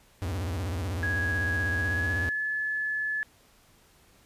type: tone with vibrato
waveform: 45% pulse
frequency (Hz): 89.5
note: F2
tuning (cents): +43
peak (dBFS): -29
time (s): 0.22-2.29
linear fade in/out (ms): 0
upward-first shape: sine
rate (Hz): 16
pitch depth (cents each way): 230
type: tone with pitch glide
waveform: sine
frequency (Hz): 1661.2 to 1722.8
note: G#6 to A6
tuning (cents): 0 to -37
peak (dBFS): -27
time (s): 1.03-3.23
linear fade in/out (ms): 0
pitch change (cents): +63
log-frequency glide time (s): 1.79-2.4
effects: pink hiss -60 dBFS RMS until 4.25 s + resampled to 32000 Hz